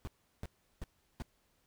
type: noise bursts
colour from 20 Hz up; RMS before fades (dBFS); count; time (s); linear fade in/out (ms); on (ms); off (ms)
brown; -40; 4; 0.05-1.222; 0; 23; 360
effects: pink hiss -74 dBFS RMS until 1.66 s